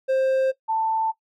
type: tone pair in turn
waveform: triangle / sine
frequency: 528 / 888 Hz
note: C5 / A5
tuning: +16 / +16 cents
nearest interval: major sixth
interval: 900 cents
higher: second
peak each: -16 / -20 dBFS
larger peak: first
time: 0.08-0.52 / 0.68-1.12 s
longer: neither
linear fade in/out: 20 ms
effects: noise-tail reverb RT60 0.1 s tail -17 dB re dry